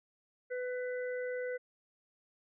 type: harmonic tone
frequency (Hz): 499.1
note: B4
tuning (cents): +18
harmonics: 1 / 3 / 4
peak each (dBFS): -35 / -45 / -47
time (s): 0.5-1.58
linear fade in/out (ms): 20
effects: none